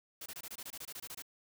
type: noise bursts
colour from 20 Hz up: white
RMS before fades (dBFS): -45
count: 14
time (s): 0.21-1.222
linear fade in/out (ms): 5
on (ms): 50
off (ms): 24
effects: none